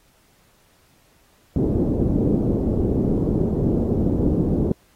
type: low-pass noise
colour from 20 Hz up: white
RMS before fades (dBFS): -20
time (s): 1.56-4.72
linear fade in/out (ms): 2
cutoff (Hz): 380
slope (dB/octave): 24
effects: pink hiss -59 dBFS RMS until 4.95 s + AAC 48 kbps